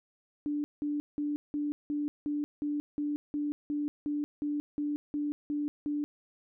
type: tone bursts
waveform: sine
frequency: 293.7 Hz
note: D4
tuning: in tune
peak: -29 dBFS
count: 16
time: 0.46-6.04 s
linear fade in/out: 0 ms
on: 180 ms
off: 180 ms
effects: none